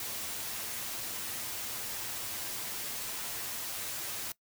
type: noise with comb filter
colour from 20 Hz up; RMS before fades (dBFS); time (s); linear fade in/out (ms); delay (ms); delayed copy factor
white; -38; 0-4.32; 2; 8.9; +0.5
effects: noise-tail reverb RT60 0.1 s tail -20 dB re dry